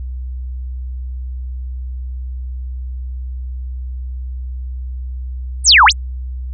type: exponential two-way sweep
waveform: sine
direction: down then up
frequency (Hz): 9397 to 797 to 9397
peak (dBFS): -4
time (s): 5.64-5.93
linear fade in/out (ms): 50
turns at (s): 5.85
effects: added 63 Hz sine -22 dBFS peak until 6.53 s